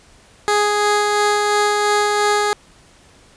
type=tone with tremolo; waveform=15% pulse; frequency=415.3 Hz; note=G#4; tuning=in tune; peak=-7 dBFS; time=0.48-2.53 s; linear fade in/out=0 ms; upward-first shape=sine; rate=2.9 Hz; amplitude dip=25%; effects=pink hiss -49 dBFS RMS until 3.36 s + resampled to 22050 Hz